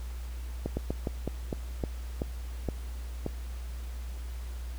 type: slowing click train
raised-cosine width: 2 ms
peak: -17 dBFS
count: 10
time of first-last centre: 0.66-3.264 s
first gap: 110 ms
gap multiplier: 1.23
effects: added 60 Hz sine -35 dBFS peak until 4.78 s + pink hiss -52 dBFS RMS until 4.78 s